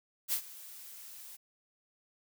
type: noise with ADSR envelope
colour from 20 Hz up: blue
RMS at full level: -30 dBFS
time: 0.28-1.37 s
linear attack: 46 ms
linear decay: 85 ms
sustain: -19 dB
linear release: 17 ms
effects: none